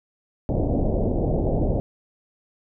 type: low-pass noise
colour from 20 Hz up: pink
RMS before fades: -22 dBFS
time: 0.49-1.8 s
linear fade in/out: 0 ms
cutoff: 700 Hz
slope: 48 dB/octave
effects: none